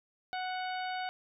harmonic tone, 740 Hz, F#5, in tune, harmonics 1 / 2 / 3 / 4 / 5 / 6, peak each -35 / -41 / -45 / -47 / -49 / -51 dBFS, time 0.33-1.09 s, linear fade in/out 0 ms, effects none

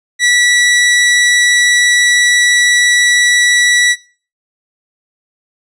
sawtooth tone, 1949 Hz, B6, 23 cents flat, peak -4 dBFS, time 0.19-3.96 s, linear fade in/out 50 ms, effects noise-tail reverb RT60 0.4 s tail -22 dB re dry + resampled to 22050 Hz

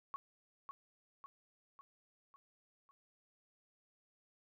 sine tone with echo, 1108.7 Hz, C#6, in tune, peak -39 dBFS, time 0.14-0.16 s, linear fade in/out 0 ms, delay 550 ms, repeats 5, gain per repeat -5 dB, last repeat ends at 2.91 s, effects none

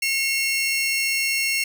sawtooth tone pair together, 2171 / 2735 Hz, C#7 / F7, -37 / -37 cents, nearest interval major third, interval 400 cents, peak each -20 dBFS, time 0.02-1.64 s, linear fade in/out 5 ms, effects none

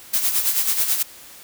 blue noise with tremolo, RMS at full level -18 dBFS, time 0.13-1.03 s, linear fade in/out 10 ms, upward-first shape sine, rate 9.2 Hz, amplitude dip 60%, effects white hiss -43 dBFS RMS until 1.43 s

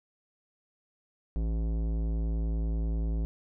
sine tone with tanh clipping, 55.1 Hz, A1, 3 cents sharp, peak -29 dBFS, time 1.36-3.25 s, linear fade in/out 0 ms, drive 16 dB, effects none

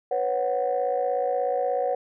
sine chord, B suspended second, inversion none, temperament equal with one note detuned, 493.9 / 550.5 / 740 Hz, B4 / C#5 / F#5, 0 / -12 / 0 cents, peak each -26 dBFS, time 0.11-1.95 s, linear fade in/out 5 ms, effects tanh soft clip ceiling -15 dBFS

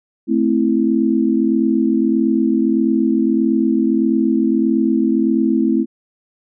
sine chord, A minor, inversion none, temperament equal, 220 / 261.6 / 329.6 Hz, A3 / C4 / E4, 0 / 0 / 0 cents, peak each -17 dBFS, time 0.27-5.86 s, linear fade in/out 50 ms, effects none

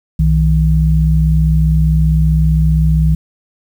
sine tone pair together, 62.6 / 157.96 Hz, B1 / D#3, +24 / +26 cents, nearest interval octave + major third, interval 1602 cents, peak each -11 dBFS, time 0.19-3.15 s, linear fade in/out 5 ms, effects 7-bit

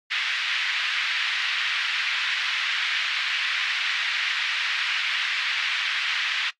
pink band-pass noise, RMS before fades -26 dBFS, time 0.1-6.51 s, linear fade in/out 20 ms, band 1700 to 3600 Hz, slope 24 dB/octave, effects noise-tail reverb RT60 0.1 s tail -19 dB re dry + AAC 64 kbps

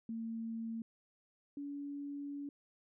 sine tone pair in turn, 226.7 / 284.8 Hz, A#3 / C#4, -48 / +47 cents, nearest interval major third, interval 395 cents, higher second, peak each -38 / -40 dBFS, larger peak first, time 0.09-0.82 / 1.57-2.49 s, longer second, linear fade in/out 2 ms, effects none

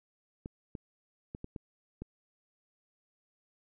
clicks, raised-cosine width 3 ms, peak -27 dBFS, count 6, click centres 0.459 / 0.752 / 1.349 / 1.444 / 1.562 / 2.02 s, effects none

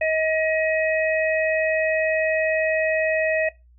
harmonic tone, 633 Hz, D#5, 30 cents sharp, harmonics 1 / 3 / 4, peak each -21 / -26 / -27 dBFS, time 0.01-3.49 s, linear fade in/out 5 ms, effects noise-tail reverb RT60 0.2 s tail -18 dB re dry + added 60 Hz sine -50 dBFS peak until 3.78 s

